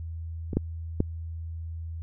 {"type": "clicks", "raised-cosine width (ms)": 3, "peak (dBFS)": [-18, -9, -10], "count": 3, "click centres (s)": [0.532, 0.57, 1.004], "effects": ["added 82 Hz sine -33 dBFS peak until 2.02 s"]}